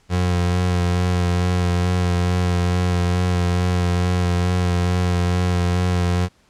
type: tone with vibrato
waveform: 30% pulse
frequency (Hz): 89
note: F2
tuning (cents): +33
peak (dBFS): -14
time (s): 0.09-6.29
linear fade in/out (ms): 50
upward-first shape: sine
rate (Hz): 2.3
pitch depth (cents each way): 21
effects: pink hiss -58 dBFS RMS until 6.49 s + low-pass 8000 Hz 12 dB/octave